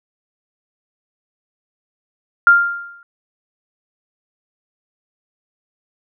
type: tone with exponential decay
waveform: sine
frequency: 1396.9 Hz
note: F6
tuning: in tune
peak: -3 dBFS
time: 2.47-3.03 s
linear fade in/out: 1 ms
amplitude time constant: 120 ms
effects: none